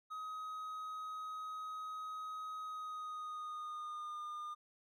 triangle tone with pitch glide, 1263 to 1212.3 Hz, D#6 to D#6, +26 to -45 cents, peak -40 dBFS, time 0.1-4.55 s, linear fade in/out 20 ms, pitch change -71 cents, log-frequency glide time 2.6-4.2 s, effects none

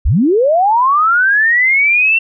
sine linear sweep, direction up, 36.82 to 2719 Hz, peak -8 dBFS, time 0.05-2.19 s, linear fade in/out 10 ms, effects none

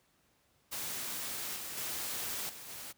white noise with level steps, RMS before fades -39 / -42 / -38 / -48 / -45 dBFS, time 0.71-2.93 s, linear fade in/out 20 ms, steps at 1.56 / 1.77 / 2.49 / 2.68 s, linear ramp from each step 5 ms, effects pink hiss -71 dBFS RMS until 2.97 s + high-pass 60 Hz 12 dB/octave

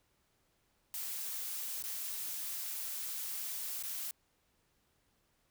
blue noise with dropouts, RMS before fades -40 dBFS, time 0.94-4.11 s, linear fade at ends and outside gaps 1 ms, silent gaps 1.825-1.838 / 3.826-3.835 s, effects pink hiss -75 dBFS RMS until 5.5 s

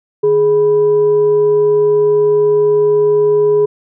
sine tone with frequency modulation, 418 Hz, G#4, 11 cents sharp, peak -8 dBFS, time 0.23-3.66 s, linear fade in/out 10 ms, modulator 568 Hz, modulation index 0.22, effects none

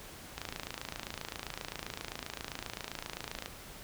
click train, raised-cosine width 0.2 ms, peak -20 dBFS, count 86, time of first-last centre 0.38-3.46 s, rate 27.6 Hz, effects pink hiss -49 dBFS RMS until 3.83 s

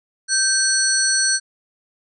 sine tone cluster, 1560 / 4369 / 5930 / 8490 Hz, G6 / C#8 / F#8 / C9, -9 / -26 / +3 / +24 cents, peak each -21 dBFS, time 0.28-1.4 s, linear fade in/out 50 ms, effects none

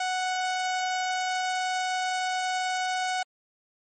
sawtooth tone, 740 Hz, F#5, in tune, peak -22 dBFS, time 0-3.23 s, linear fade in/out 5 ms, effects MP3 32 kbps

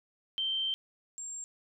sine tone pair in turn, 3127 / 7437 Hz, G7 / A#8, -5 / -5 cents, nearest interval octave + minor third, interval 1500 cents, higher second, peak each -29 / -38 dBFS, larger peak first, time 0.38-0.74 / 1.18-1.44 s, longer first, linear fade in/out 0 ms, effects none

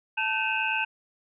sine tone cluster, 881 / 1538 / 2516 / 2625 / 2801 Hz, A5 / G6 / D#7 / E7 / F7, +2 / -33 / +19 / -8 / +4 cents, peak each -31 / -30 / -31 / -30 / -34 dBFS, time 0.17-0.85 s, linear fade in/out 10 ms, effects none

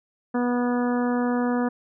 harmonic tone, 244.3 Hz, B3, 19 cents flat, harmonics 1 / 2 / 3 / 4 / 5 / 6 / 7, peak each -22 / -28 / -32 / -34 / -36 / -38 / -39 dBFS, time 0.34-1.69 s, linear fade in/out 10 ms, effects none

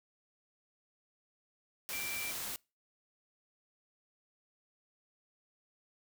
sine tone in noise, 2349 Hz, D7, in tune, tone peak -40 dBFS, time 1.93-2.31 s, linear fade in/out 0 ms, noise white, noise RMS -40 dBFS, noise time 1.89-2.56 s, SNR -3 dB, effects noise-tail reverb RT60 0.3 s tail -26 dB re dry

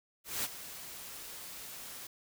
white noise with ADSR envelope, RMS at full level -33 dBFS, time 0.24-2.07 s, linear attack 200 ms, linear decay 31 ms, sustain -13 dB, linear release 4 ms, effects none

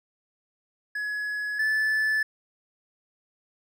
triangle tone pair in turn, 1689 / 1742.5 Hz, G#6 / A6, +29 / -17 cents, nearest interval minor second, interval 54 cents, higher second, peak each -26 / -20 dBFS, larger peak second, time 0.95-1.59 / 1.59-2.23 s, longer neither, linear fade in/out 5 ms, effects none

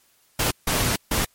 pink noise bursts at uneven times, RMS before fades -22 dBFS, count 3, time 0.39-0.51 / 0.67-0.96 / 1.11-1.25 s, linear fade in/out 5 ms, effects white hiss -61 dBFS RMS until 1.34 s + MP3 64 kbps

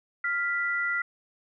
sine tone pair together, 1398.3 / 1975.5 Hz, F6 / B6, +2 / 0 cents, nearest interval tritone, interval 598 cents, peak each -28 dBFS, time 0.24-1.02 s, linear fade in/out 5 ms, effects none

